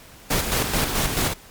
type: noise with tremolo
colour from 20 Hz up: pink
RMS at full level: -21 dBFS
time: 0.3-1.34 s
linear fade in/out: 10 ms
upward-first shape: square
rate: 4.6 Hz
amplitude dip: 45%
effects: pink hiss -46 dBFS RMS until 1.5 s + MP3 96 kbps